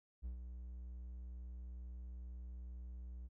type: tone with ADSR envelope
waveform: triangle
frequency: 61.1 Hz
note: B1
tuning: 18 cents flat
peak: -38 dBFS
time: 0.22-3.29 s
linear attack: 35 ms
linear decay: 110 ms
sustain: -6 dB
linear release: 33 ms
effects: none